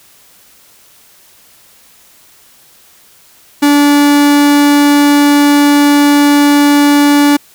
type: tone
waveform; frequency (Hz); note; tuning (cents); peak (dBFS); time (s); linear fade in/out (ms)
45% pulse; 289.1; D4; -27; -5; 3.62-7.37; 10
effects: white hiss -44 dBFS RMS until 7.54 s